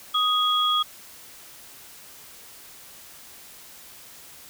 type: tone pair together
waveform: sine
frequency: 1244.5 / 3322 Hz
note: D#6 / G#7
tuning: 0 / 0 cents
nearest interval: octave + perfect fourth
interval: 1700 cents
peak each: -22 dBFS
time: 0.14-0.83 s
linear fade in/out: 10 ms
effects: white hiss -46 dBFS RMS until 4.49 s